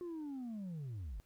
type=linear sweep; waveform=sine; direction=down; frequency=360 to 42.01 Hz; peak=-38 dBFS; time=0.01-1.2 s; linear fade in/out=0 ms; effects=tanh soft clip ceiling -40 dBFS + pink hiss -73 dBFS RMS until 1.25 s